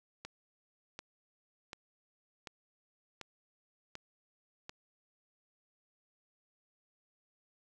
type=click train; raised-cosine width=0.2 ms; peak=-26 dBFS; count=7; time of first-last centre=0.25-4.694 s; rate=1.35 Hz; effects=none